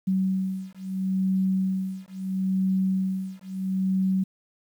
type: beating tone pair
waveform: sine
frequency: 189.1 / 189.85 Hz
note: F#3 / F#3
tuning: +38 / +45 cents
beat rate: 0.75 Hz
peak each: -26 dBFS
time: 0.07-4.24 s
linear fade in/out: 10 ms
effects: 9-bit